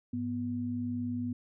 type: tone pair together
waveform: sine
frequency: 103 / 245 Hz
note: G#2 / B3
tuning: -14 / -14 cents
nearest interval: octave + minor third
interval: 1500 cents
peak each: -38 / -32 dBFS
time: 0.13-1.33 s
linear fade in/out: 5 ms
effects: none